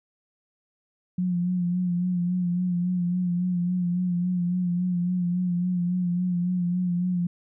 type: tone with vibrato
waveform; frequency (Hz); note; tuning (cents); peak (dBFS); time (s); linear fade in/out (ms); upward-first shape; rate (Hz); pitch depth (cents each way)
sine; 178.2; F3; +35; -22; 1.18-7.27; 5; sine; 3.6; 40
effects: none